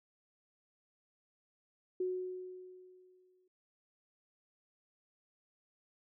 sine tone with exponential decay, 367.6 Hz, F#4, 11 cents flat, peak -31 dBFS, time 2-3.48 s, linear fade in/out 5 ms, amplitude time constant 320 ms, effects none

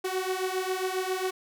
sawtooth beating tone pair, 370 / 377.4 Hz, F#4 / F#4, 0 / +34 cents, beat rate 7.4 Hz, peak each -27 dBFS, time 0.04-1.31 s, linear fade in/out 10 ms, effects none

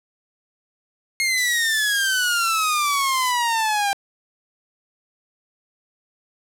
sawtooth exponential sweep, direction down, 2156 to 789 Hz, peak -15 dBFS, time 1.2-3.93 s, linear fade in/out 0 ms
white high-pass noise, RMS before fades -30 dBFS, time 1.37-3.32 s, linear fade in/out 10 ms, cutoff 4200 Hz, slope 24 dB/octave
effects low-pass 12000 Hz 12 dB/octave

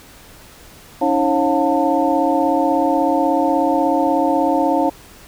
sine tone cluster, 283.5 / 319.9 / 543 / 712 / 893 Hz, C#4 / D#4 / C#5 / F5 / A5, +39 / +48 / -36 / +33 / +25 cents, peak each -20 dBFS, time 1.01-4.9 s, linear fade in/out 10 ms, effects pink hiss -43 dBFS RMS until 5.27 s

